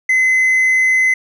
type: tone with hard clipping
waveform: sine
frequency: 2042 Hz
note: C7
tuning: 43 cents flat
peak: -11 dBFS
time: 0.09-1.14 s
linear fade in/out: 5 ms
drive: 2 dB
effects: none